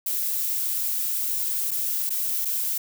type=noise with dropouts; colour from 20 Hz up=violet; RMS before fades=-26 dBFS; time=0.06-2.78 s; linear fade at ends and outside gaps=5 ms; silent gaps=1.709-1.713 / 2.095-2.103 / 2.449-2.453 s; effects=none